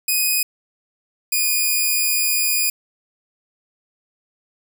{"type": "tone pair in turn", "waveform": "5% pulse", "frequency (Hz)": [2496, 2455], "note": ["D#7", "D#7"], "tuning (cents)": [5, -24], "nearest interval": "unison", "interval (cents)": 29, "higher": "first", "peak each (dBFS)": -7, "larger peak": "neither", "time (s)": [[0.08, 0.43], [1.32, 2.7]], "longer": "second", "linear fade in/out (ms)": 5, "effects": []}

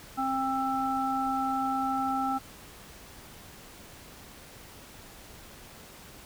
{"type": "harmonic tone", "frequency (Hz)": 265.4, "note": "C4", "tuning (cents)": 25, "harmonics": [1, 3, 5], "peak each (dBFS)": [-32, -29, -32], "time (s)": [0.17, 2.39], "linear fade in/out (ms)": 20, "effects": ["pink hiss -49 dBFS RMS until 6.25 s"]}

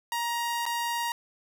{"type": "tone with dropouts", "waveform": "sawtooth", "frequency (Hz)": 942, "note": "A#5", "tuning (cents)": 18, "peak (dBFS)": -24, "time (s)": [0.12, 1.12], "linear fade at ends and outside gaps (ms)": 1, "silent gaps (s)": [0.655, 0.663], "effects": []}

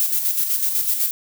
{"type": "noise with tremolo", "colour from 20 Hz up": "violet", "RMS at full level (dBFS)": -19, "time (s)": [0, 1.11], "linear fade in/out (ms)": 0, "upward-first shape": "square", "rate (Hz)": 8, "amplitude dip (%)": 45, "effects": []}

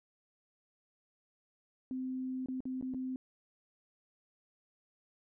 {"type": "tone with dropouts", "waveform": "sine", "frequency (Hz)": 258.4, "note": "C4", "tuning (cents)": -21, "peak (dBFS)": -35, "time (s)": [1.91, 3.16], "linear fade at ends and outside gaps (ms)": 1, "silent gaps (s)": [[2.46, 2.485], [2.605, 2.654], [2.812, 2.825], [2.938, 2.945]], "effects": []}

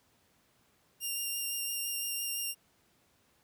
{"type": "tone with vibrato", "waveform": "5% pulse", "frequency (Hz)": 2794, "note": "F7", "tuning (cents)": 0, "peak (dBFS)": -25, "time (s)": [1, 2.55], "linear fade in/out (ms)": 50, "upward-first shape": "sine", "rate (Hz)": 5.9, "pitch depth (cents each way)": 10, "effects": ["pink hiss -69 dBFS RMS until 3.43 s", "high-pass 80 Hz 12 dB/octave"]}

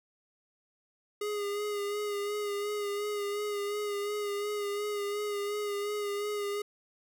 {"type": "tone with vibrato", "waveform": "square", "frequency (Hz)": 411.6, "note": "G#4", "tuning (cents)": -16, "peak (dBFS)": -32, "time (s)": [1.21, 6.62], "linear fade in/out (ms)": 5, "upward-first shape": "sine", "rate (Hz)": 2.8, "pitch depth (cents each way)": 30, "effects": []}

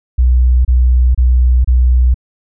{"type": "tone bursts", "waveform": "sine", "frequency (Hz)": 62.1, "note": "B1", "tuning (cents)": 10, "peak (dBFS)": -6, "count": 4, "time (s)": [0.18, 2.144], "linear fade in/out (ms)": 10, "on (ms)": 470, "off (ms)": 28, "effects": []}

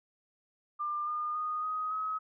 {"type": "tone with pitch steps", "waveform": "sine", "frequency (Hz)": [1195, 1214.5, 1234.3, 1254.4, 1274.9], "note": ["D6", "D#6", "D#6", "D#6", "D#6"], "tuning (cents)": [30, -42, -14, 14, 42], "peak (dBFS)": -31, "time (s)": [0.79, 2.19], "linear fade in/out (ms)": 20, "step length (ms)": 280, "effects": []}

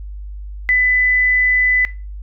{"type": "tone", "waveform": "sine", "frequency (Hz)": 2000, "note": "B6", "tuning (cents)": 21, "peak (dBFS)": -11, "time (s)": [0.69, 1.85], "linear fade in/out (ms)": 0, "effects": ["noise-tail reverb RT60 0.3 s tail -18 dB re dry", "added 50 Hz sine -27 dBFS peak until 2.22 s"]}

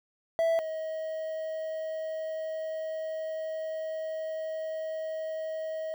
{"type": "tone pair in turn", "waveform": "triangle", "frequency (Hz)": [659.3, 633], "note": ["E5", "D#5"], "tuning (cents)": [0, 30], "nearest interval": "minor second", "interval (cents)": 70, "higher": "first", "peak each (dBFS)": [-21, -30], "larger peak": "first", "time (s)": [[0.39, 0.59], [0.59, 5.94]], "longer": "second", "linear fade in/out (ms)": 0, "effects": ["9-bit"]}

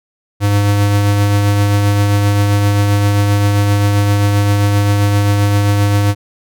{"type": "tone with tremolo", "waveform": "square", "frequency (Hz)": 101.9, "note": "G#2", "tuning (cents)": -32, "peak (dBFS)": -9, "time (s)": [0.4, 6.15], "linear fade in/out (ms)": 50, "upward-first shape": "triangle", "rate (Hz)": 7.6, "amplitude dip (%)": 30, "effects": []}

